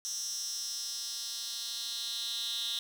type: tone with high-pass filter sweep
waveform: 10% pulse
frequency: 233.1 Hz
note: A#3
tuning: in tune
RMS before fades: -37 dBFS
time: 0.05-2.79 s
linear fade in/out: 0 ms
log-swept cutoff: 5800 to 3700 Hz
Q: 5.2
effects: none